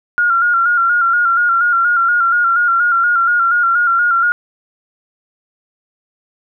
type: tone with vibrato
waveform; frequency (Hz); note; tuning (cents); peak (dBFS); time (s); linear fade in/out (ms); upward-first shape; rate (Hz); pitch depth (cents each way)
sine; 1400; F6; +4; -10; 0.18-4.32; 0; square; 4.2; 40
effects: none